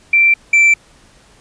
sine / triangle tone pair in turn, 2349 / 2338 Hz, D7 / D7, 0 / -8 cents, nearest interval unison, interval 8 cents, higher first, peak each -7 / -5 dBFS, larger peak second, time 0.13-0.34 / 0.53-0.74 s, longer neither, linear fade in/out 5 ms, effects pink hiss -48 dBFS RMS until 1.4 s + resampled to 22050 Hz

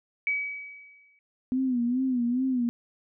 sine tone with exponential decay, 2276 Hz, C#7, 45 cents sharp, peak -22 dBFS, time 0.27-1.19 s, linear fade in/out 1 ms, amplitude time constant 200 ms
sine tone with vibrato, 250 Hz, B3, 21 cents sharp, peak -23 dBFS, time 1.52-2.69 s, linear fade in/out 0 ms, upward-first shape sine, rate 2.4 Hz, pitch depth 96 cents each way
effects none

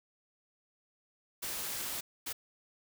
white noise bursts at uneven times, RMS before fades -38 dBFS, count 2, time 1.42-2.01 / 2.26-2.33 s, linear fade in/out 10 ms, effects none

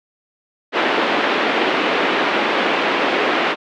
pink band-pass noise, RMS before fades -18 dBFS, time 0.72-3.56 s, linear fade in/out 50 ms, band 280 to 3200 Hz, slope 24 dB/octave, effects none

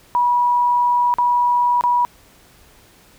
sine tone with dropouts, 971 Hz, B5, 30 cents flat, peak -13 dBFS, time 0.15-2.05 s, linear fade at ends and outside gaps 0 ms, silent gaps 1.14-1.185 / 1.81-1.838 s, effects pink hiss -50 dBFS RMS until 3.18 s

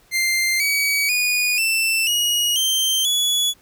sawtooth tone with pitch steps, 2093 / 2269 / 2460 / 2668 / 2892 / 3136 / 3400 Hz, C7 / C#7 / D#7 / E7 / F#7 / G7 / G#7, 0 / +40 / -20 / +20 / -40 / 0 / +40 cents, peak -14 dBFS, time 0.11-3.54 s, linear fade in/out 50 ms, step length 490 ms, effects pink hiss -55 dBFS RMS until 3.61 s

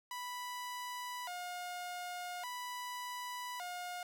sawtooth tone with vibrato, 840 Hz, G#5, 19 cents sharp, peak -37 dBFS, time 0.11-4.03 s, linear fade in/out 2 ms, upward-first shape square, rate 0.43 Hz, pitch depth 280 cents each way, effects none

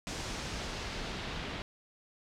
pink noise with low-pass filter sweep, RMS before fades -39 dBFS, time 0.07-1.62 s, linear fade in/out 0 ms, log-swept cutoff 6800 to 3300 Hz, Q 1.2, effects none

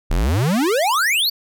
square exponential sweep, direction up, 34.08 to 4699 Hz, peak -16 dBFS, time 0.1-1.3 s, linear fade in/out 10 ms, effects none

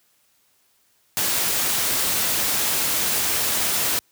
white noise, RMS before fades -22 dBFS, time 1.17-3.99 s, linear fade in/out 0 ms, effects white hiss -63 dBFS RMS until 4.11 s + high-pass 60 Hz 12 dB/octave

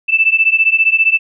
sine beating tone pair, 2637 / 2652 Hz, E7 / E7, 0 / +10 cents, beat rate 15 Hz, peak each -12 dBFS, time 0.08-1.19 s, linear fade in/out 20 ms, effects none

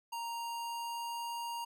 square tone with pitch glide, 932.3 to 938.2 Hz, A#5 to A#5, 0 to +11 cents, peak -38 dBFS, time 0.12-1.65 s, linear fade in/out 10 ms, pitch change +11 cents, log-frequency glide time 0.22-1.31 s, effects none

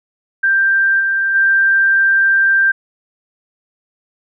sine tone with level steps, 1578 Hz, G6, 11 cents sharp, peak -10 / -13 / -9 dBFS, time 0.43-2.72 s, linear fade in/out 10 ms, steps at 0.99 / 1.34 s, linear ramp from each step 20 ms, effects none

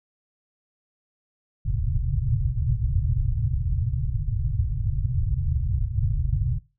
white low-pass noise, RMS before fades -24 dBFS, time 1.65-6.59 s, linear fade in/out 10 ms, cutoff 140 Hz, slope 96 dB/octave, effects noise-tail reverb RT60 0.3 s tail -19 dB re dry

